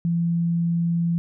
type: tone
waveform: sine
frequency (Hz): 169.4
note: E3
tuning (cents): +48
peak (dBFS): -19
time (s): 0.05-1.18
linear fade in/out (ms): 0
effects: none